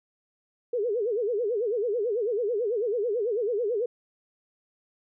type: tone with vibrato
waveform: sine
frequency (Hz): 445.7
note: A4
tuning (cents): +22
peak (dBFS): -24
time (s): 0.73-3.86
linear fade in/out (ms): 5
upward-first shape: sine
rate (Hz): 9.1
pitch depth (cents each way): 200
effects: none